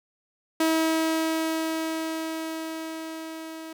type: tone with level ramp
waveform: sawtooth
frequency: 321.5 Hz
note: E4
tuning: 43 cents flat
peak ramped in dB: -16 to -33 dBFS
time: 0.6-3.73 s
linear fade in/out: 5 ms
effects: none